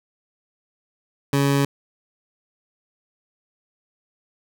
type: tone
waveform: 20% pulse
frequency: 140 Hz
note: C#3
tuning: 18 cents sharp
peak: -12 dBFS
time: 1.33-1.65 s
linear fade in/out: 2 ms
effects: none

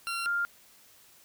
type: tone pair in turn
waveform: 20% pulse / sine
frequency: 1373 / 1399.4 Hz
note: F6 / F6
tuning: -30 / +3 cents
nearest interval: unison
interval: 33 cents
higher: second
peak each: -26 dBFS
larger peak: neither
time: 0.07-0.26 / 0.26-0.45 s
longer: neither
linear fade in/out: 0 ms
effects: white hiss -58 dBFS RMS until 1.24 s

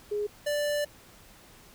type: tone pair in turn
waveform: sine / square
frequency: 415.3 / 587.3 Hz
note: G#4 / D5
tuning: 0 / 0 cents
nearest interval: tritone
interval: 600 cents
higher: second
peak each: -27 dBFS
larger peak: neither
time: 0.11-0.27 / 0.46-0.85 s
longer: second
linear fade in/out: 10 ms
effects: pink hiss -54 dBFS RMS until 1.74 s

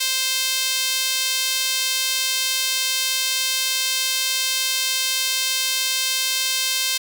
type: tone with high-pass filter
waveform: sawtooth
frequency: 523.3 Hz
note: C5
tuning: in tune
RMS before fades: -22 dBFS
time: 0-6.98 s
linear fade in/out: 10 ms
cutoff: 3500 Hz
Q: 1.2
effects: none

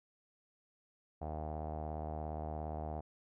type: tone with low-pass filter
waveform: sawtooth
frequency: 77.2 Hz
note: D#2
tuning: 13 cents flat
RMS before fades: -41 dBFS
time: 1.21-3.01 s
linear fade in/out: 10 ms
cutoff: 730 Hz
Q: 5.8
effects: none

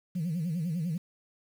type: tone with vibrato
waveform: sine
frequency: 167.3 Hz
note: E3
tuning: 26 cents sharp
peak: -27 dBFS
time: 0.15-0.98 s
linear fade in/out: 10 ms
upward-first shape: sine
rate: 10 Hz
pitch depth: 160 cents each way
effects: tanh soft clip ceiling -25 dBFS + 9-bit

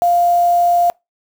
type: tone with quantisation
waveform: sine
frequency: 698.5 Hz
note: F5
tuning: in tune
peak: -10 dBFS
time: 0.02-0.9 s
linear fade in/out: 0 ms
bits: 5
effects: noise-tail reverb RT60 0.2 s tail -26 dB re dry

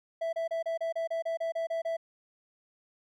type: tone bursts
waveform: triangle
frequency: 660 Hz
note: E5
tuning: 2 cents sharp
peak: -27 dBFS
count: 12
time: 0.21-1.969 s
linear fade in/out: 10 ms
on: 120 ms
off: 29 ms
effects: none

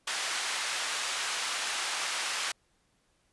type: band-pass noise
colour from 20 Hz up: pink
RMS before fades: -33 dBFS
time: 0.07-2.52 s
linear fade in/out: 5 ms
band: 1200 to 8400 Hz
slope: 12 dB/octave
effects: pink hiss -71 dBFS RMS until 3.32 s + resampled to 24000 Hz

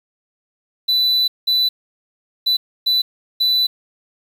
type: tone bursts at uneven times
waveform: triangle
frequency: 3985 Hz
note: B7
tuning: 15 cents sharp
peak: -12 dBFS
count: 5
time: 0.88-1.28 / 1.47-1.69 / 2.46-2.57 / 2.86-3.02 / 3.4-3.67 s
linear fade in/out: 10 ms
effects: 7-bit

